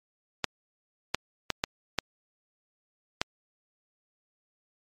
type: clicks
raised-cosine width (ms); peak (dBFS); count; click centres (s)
0.2; -7; 6; 0.443 / 1.146 / 1.503 / 1.639 / 1.987 / 3.215
effects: MP3 64 kbps